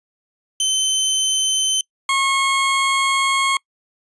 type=tone pair in turn; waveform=20% pulse; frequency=3076 / 1087.5 Hz; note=G7 / C#6; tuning=-33 / -33 cents; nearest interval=octave + tritone; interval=1800 cents; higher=first; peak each=-11 dBFS; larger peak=neither; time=0.6-1.81 / 2.09-3.57 s; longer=second; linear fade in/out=2 ms; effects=noise-tail reverb RT60 0.1 s tail -26 dB re dry + resampled to 22050 Hz